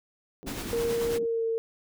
pink band-pass noise, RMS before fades -41 dBFS, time 0.43-1.26 s, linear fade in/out 0 ms, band 200 to 390 Hz, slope 24 dB/octave
pink noise with tremolo, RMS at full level -35 dBFS, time 0.46-1.19 s, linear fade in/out 20 ms, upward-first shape sine, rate 9.2 Hz, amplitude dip 40%
sine tone with pitch glide, 466.2 to 453.7 Hz, A#4 to A#4, 0 to -47 cents, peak -25 dBFS, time 0.73-1.58 s, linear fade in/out 0 ms, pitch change -47 cents, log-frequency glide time 1.14-1.45 s
effects none

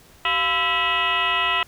sine tone with frequency modulation, 1954 Hz, B6, 19 cents flat, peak -18 dBFS, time 0.25-1.63 s, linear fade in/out 2 ms, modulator 314 Hz, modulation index 3.7, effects pink hiss -51 dBFS RMS until 1.67 s

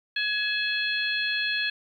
harmonic tone with a mistuned harmonic, 840 Hz, G#5, 19 cents sharp, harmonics 2 / 3 / 4 / 5, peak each -28 / -30 / -31 / -32 dBFS, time 0.16-1.7 s, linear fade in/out 5 ms, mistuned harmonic 3, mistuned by +43 cents, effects 10-bit

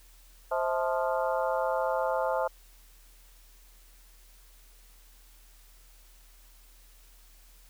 harmonic tone with a mistuned harmonic, 174.61 Hz, F3, in tune, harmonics 3 / 4 / 5 / 6 / 7 / 8, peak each -30 / -31 / -32 / -37 / -38 / -39 dBFS, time 0.51-2.48 s, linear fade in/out 10 ms, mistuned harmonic 4, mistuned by -120 cents, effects added 40 Hz sine -54 dBFS peak until 7.69 s + white hiss -60 dBFS RMS until 7.69 s

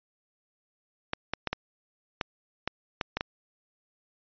clicks, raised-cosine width 0.3 ms, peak -12 dBFS, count 9, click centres 1.134 / 1.336 / 1.473 / 1.53 / 2.212 / 2.676 / 3.012 / 3.17 / 3.209 s, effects resampled to 11025 Hz

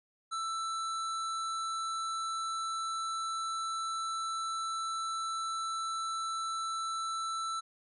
square tone, 1327 Hz, E6, 11 cents sharp, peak -34 dBFS, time 0.31-7.61 s, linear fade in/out 20 ms, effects resampled to 24000 Hz

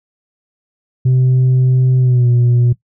sine tone with pitch glide, 128.4 to 121.19 Hz, C3 to B2, -32 to -32 cents, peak -6 dBFS, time 1.05-2.73 s, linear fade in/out 10 ms, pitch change -100 cents, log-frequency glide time 1.99-2.28 s, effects noise-tail reverb RT60 0.1 s tail -17 dB re dry + tanh soft clip ceiling -7 dBFS

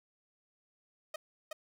sawtooth tone with echo, 623 Hz, D#5, 2 cents sharp, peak -33 dBFS, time 1.14-1.16 s, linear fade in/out 5 ms, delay 370 ms, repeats 1, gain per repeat -2 dB, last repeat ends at 1.53 s, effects none

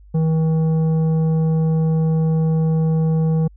triangle tone with tanh clipping, 160 Hz, D#3, 49 cents sharp, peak -16 dBFS, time 0.14-3.48 s, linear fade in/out 10 ms, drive 13 dB, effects added 50 Hz sine -42 dBFS peak until 3.56 s

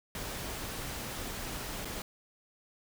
pink noise with dropouts, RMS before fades -39 dBFS, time 0.15-2.02 s, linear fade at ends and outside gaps 2 ms, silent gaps 1.848-1.853 s, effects none

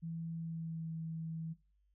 sine tone with pitch glide, 164.81 to 161.89 Hz, E3 to E3, 0 to -31 cents, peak -39 dBFS, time 0.02-1.54 s, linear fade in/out 20 ms, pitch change -31 cents, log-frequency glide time 0.35-0.9 s, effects noise-tail reverb RT60 0.3 s tail -17 dB re dry + added 50 Hz sine -70 dBFS peak until 1.94 s

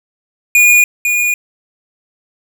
square tone with echo, 2442 Hz, D#7, 33 cents flat, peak -6 dBFS, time 0.55-0.84 s, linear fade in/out 2 ms, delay 500 ms, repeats 1, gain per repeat -6 dB, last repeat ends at 1.34 s, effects none

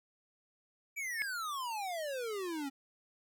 square exponential sweep, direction down, 2349 to 266.2 Hz, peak -37 dBFS, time 0.96-2.7 s, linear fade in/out 20 ms
sine tone with exponential growth, 2182 Hz, C#7, 28 cents flat, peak -28 dBFS, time 1.11-1.22 s, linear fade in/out 0 ms, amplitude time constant 23 ms
effects none

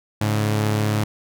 sawtooth tone pair together, 106.2 / 141.23 Hz, G#2 / C#3, +39 / +33 cents, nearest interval perfect fourth, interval 494 cents, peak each -15 / -24 dBFS, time 0.21-1.04 s, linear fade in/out 5 ms, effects none

